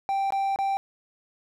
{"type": "tone with dropouts", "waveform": "triangle", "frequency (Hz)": 784, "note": "G5", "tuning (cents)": 0, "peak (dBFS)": -21, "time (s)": [0.09, 0.77], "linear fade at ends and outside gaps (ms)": 0, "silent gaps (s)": [[0.305, 0.323], [0.56, 0.588]], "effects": []}